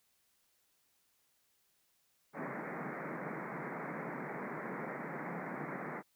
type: band-pass noise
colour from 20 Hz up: pink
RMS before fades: -42 dBFS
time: 2.33-6.03 s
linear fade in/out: 50 ms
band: 140 to 2200 Hz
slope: 96 dB/octave
effects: white hiss -75 dBFS RMS until 6.15 s